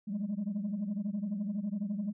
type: tone cluster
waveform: sine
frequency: 182.2 / 204.5 / 216.4 Hz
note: F#3 / G#3 / A3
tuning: -26 / -26 / -29 cents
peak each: -39 / -32 / -37 dBFS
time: 0.07-2.13 s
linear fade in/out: 20 ms
effects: tanh soft clip ceiling -28 dBFS